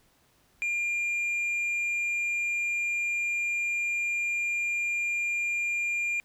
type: tone with tanh clipping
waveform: sine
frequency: 2400 Hz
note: D7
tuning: 37 cents sharp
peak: -27 dBFS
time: 0.62-6.2 s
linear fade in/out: 0 ms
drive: 3 dB
effects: pink hiss -65 dBFS RMS until 6.24 s